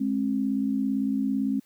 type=tone pair together; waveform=sine; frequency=209.9 / 267.7 Hz; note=G#3 / C4; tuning=+19 / +40 cents; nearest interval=major third; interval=421 cents; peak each=-27 / -25 dBFS; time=0-1.6 s; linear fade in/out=10 ms; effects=white hiss -64 dBFS RMS until 1.65 s